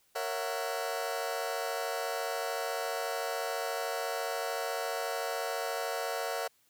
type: chord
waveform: sawtooth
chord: F# dominant seventh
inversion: first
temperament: just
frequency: 462.5 / 555 / 666 / 740 Hz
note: A#4 / C#5 / E5 / F#5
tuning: -14 / +2 / +18 / 0 cents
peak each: -34 dBFS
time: 0.15-6.48 s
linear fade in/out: 10 ms
effects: white hiss -69 dBFS RMS until 6.69 s